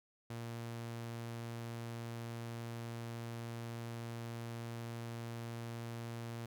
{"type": "tone", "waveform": "sawtooth", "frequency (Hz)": 116.54, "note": "A#2", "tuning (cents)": 0, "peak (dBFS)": -38, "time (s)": [0.3, 6.46], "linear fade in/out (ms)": 5, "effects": []}